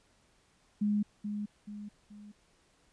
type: tone with echo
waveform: sine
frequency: 207.7 Hz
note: G#3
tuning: in tune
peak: -26 dBFS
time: 0.81-1.03 s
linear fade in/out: 10 ms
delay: 430 ms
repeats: 3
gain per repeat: -7 dB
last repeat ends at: 2.32 s
effects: pink hiss -68 dBFS RMS until 2.92 s + resampled to 22050 Hz